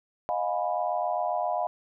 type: chord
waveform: sine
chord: F half-diminished seventh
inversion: third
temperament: equal with one note detuned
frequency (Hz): 622.3 / 709.8 / 830.6 / 987.8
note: Eb5 / F5 / Ab5 / Cb6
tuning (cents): 0 / +28 / 0 / 0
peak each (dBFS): -31 / -28 / -34 / -34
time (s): 0.29-1.67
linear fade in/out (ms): 0
effects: none